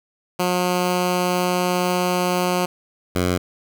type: tone pair in turn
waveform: 10% pulse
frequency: 179.8 / 89.9 Hz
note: F#3 / F#2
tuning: -49 / -49 cents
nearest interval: octave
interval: 1200 cents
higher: first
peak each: -10 dBFS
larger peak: neither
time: 0.39-2.66 / 3.15-3.38 s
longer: first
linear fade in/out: 10 ms
effects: none